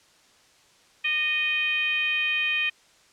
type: tone with frequency modulation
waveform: sine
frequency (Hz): 2482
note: D#7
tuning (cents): -5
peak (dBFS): -22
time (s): 1.04-2.7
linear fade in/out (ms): 10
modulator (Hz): 636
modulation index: 0.88
effects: white hiss -58 dBFS RMS until 3.12 s + low-pass 7000 Hz 12 dB/octave